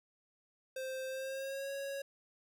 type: tone with pitch glide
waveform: square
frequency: 523.3 to 552.8 Hz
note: C5 to C#5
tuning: 0 to -5 cents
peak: -39 dBFS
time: 0.76-2.02 s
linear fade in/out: 5 ms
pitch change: +95 cents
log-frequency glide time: 1.07-1.72 s
effects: none